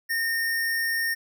sine tone with sample-and-hold, 1832 Hz, A#6, 31 cents flat, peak -23 dBFS, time 0.09-1.15 s, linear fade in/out 20 ms, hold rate 7350 Hz, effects none

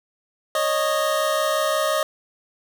25% pulse tone pair together, 553 / 618.7 Hz, C#5 / D#5, -4 / -10 cents, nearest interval major second, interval 194 cents, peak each -21 / -17 dBFS, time 0.55-2.03 s, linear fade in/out 2 ms, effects none

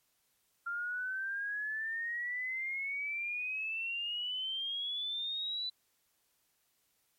sine exponential sweep, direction up, 1385 to 4004 Hz, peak -34 dBFS, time 0.66-5.7 s, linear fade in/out 10 ms, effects white hiss -75 dBFS RMS until 7.18 s + MP3 64 kbps

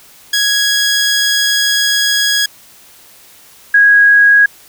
15% pulse / sine tone pair in turn, 1661.2 / 1650.7 Hz, G#6 / G#6, 0 / -11 cents, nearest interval unison, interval 11 cents, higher first, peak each -4 dBFS, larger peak neither, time 0.33-2.46 / 3.74-4.46 s, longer first, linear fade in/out 5 ms, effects white hiss -42 dBFS RMS until 4.68 s

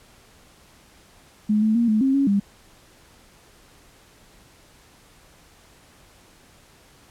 sine tone with pitch steps, 211.7 / 217.8 / 235 / 215.6 / 267.8 / 276.6 / 200.3 Hz, G#3 / A3 / A#3 / A3 / C4 / C#4 / G3, +33 / -17 / +14 / -35 / +40 / -4 / +38 cents, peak -16 dBFS, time 1.49-2.4 s, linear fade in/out 10 ms, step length 130 ms, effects pink hiss -53 dBFS RMS until 7.1 s + low-pass 12000 Hz 12 dB/octave

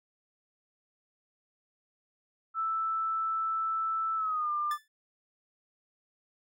sine tone with pitch glide, 1320 to 1196.5 Hz, E6 to D6, +2 to +32 cents, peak -28 dBFS, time 2.54-4.78 s, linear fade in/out 50 ms, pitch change -170 cents, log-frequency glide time 4.16-4.51 s
sawtooth tone with exponential decay, 1748 Hz, A6, 12 cents flat, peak -32 dBFS, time 4.71-4.88 s, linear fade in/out 2 ms, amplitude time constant 35 ms
effects none

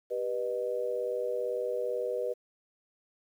sine chord, G augmented, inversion none, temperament just, 392 / 490 / 612.5 Hz, G4 / B4 / D#5, 0 / -14 / -27 cents, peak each -37 / -31 / -36 dBFS, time 0.1-2.34 s, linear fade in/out 20 ms, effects 10-bit

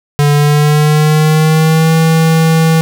square tone with pitch glide, 145.7 to 161.66 Hz, D3 to E3, -13 to -33 cents, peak -7 dBFS, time 0.19-2.81 s, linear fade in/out 0 ms, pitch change +180 cents, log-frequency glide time 0.32-1.93 s, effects none

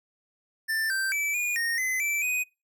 square tone with pitch steps, 1778 / 1564 / 2311 / 2439 / 1852 / 2036 / 2329 / 2496 Hz, A6 / G6 / D7 / D#7 / A#6 / C7 / D7 / D#7, +18 / -4 / -28 / -35 / -12 / -48 / -15 / +5 cents, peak -26 dBFS, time 0.68-2.44 s, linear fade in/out 20 ms, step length 220 ms, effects noise-tail reverb RT60 0.3 s tail -25 dB re dry

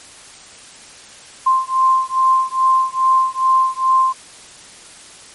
sine beating tone pair, 1046.5 / 1048.9 Hz, C6 / C6, 0 / +4 cents, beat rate 2.4 Hz, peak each -15 dBFS, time 1.46-4.13 s, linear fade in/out 10 ms, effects white hiss -40 dBFS RMS until 5.34 s + MP3 48 kbps

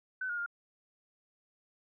sine tone with pitch steps, 1514 / 1429 / 1408 Hz, F#6 / F6 / F6, +39 / +39 / +14 cents, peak -33 dBFS, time 0.21-0.462 s, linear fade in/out 5 ms, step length 84 ms, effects none

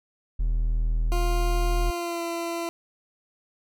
triangle tone, 40.28 Hz, E1, 39 cents flat, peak -19 dBFS, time 0.39-1.91 s, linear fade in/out 10 ms
20% pulse tone with pitch glide, 350 to 338.3 Hz, F4 to E4, +4 to +45 cents, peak -23 dBFS, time 1.12-2.69 s, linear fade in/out 0 ms, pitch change -59 cents, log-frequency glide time 1.84-2.23 s
effects none

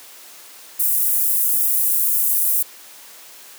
pink high-pass noise, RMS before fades -18 dBFS, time 0.79-2.63 s, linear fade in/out 10 ms, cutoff 11000 Hz, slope 24 dB/octave, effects white hiss -42 dBFS RMS until 3.58 s + high-pass 300 Hz 12 dB/octave

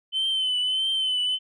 sine tone with vibrato, 3054 Hz, G7, 46 cents flat, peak -20 dBFS, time 0.12-1.39 s, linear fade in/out 50 ms, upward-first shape triangle, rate 1.6 Hz, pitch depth 53 cents each way, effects tanh soft clip ceiling -20 dBFS

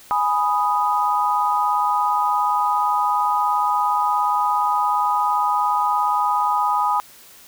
sine chord, G# minor, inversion none, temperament equal, 830.6 / 987.8 / 1244.5 Hz, G#5 / B5 / D#6, 0 / 0 / 0 cents, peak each -21 dBFS, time 0.11-7 s, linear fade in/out 0 ms, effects white hiss -46 dBFS RMS until 7.47 s

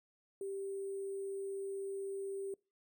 sine tone with sample-and-hold, 392 Hz, G4, in tune, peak -38 dBFS, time 0.41-2.54 s, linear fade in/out 2 ms, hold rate 8820 Hz, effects noise-tail reverb RT60 0.3 s tail -25 dB re dry

